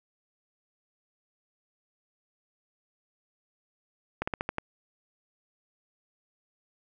slowing click train, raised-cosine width 0.5 ms, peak -14 dBFS, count 6, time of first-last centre 4.22-4.584 s, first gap 55 ms, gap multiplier 1.14, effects none

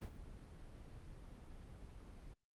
brown noise with ADSR envelope, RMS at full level -43 dBFS, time 0.01-2.34 s, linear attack 14 ms, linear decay 73 ms, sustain -11 dB, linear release 9 ms, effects Opus 32 kbps

